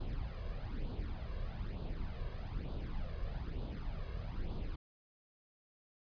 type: noise with flanger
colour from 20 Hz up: brown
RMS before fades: -40 dBFS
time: 0-4.76 s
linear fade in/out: 10 ms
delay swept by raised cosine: 0.24 to 1.84 ms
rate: 1.1 Hz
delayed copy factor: +0.65
effects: resampled to 11025 Hz